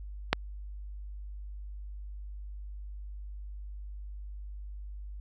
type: click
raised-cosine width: 0.3 ms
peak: -6 dBFS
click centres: 0.33 s
effects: added 50 Hz sine -39 dBFS peak until 5.2 s